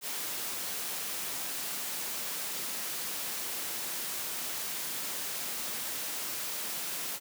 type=noise; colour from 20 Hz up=white; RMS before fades=-36 dBFS; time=0.01-7.2 s; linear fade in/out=50 ms; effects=high-pass 150 Hz 12 dB/octave